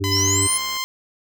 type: harmonic tone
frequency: 98 Hz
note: G2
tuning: in tune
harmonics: 1 / 3 / 4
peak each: -22 / -27 / -28 dBFS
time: 0-0.48 s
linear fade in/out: 20 ms
type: tone with pitch glide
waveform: 10% pulse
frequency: 1012 to 1048.3 Hz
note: B5 to C6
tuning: +42 to +3 cents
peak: -15 dBFS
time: 0.04-0.84 s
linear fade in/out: 0 ms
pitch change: +61 cents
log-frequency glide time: 0.3-0.58 s
type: exponential sweep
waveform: sine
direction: up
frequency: 4979 to 10190 Hz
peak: -18 dBFS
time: 0.11-0.58 s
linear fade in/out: 10 ms
type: click train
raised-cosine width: 0.5 ms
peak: -25 dBFS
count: 46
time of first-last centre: 0.17-0.768 s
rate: 75.3 Hz
effects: none